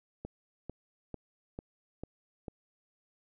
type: click train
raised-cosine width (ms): 2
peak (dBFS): -26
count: 6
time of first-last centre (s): 0.25-2.482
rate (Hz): 2.24
effects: none